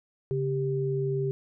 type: tone pair together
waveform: sine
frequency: 139 / 393.4 Hz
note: C#3 / G4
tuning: +5 / +6 cents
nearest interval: octave + tritone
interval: 1801 cents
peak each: -28 dBFS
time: 0.31-1.31 s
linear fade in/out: 0 ms
effects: none